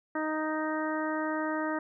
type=harmonic tone; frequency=311.1 Hz; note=D#4; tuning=in tune; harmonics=1 / 2 / 3 / 4 / 5 / 6; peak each=-32 / -35 / -37 / -38 / -39 / -40 dBFS; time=0.15-1.79 s; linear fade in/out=5 ms; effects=none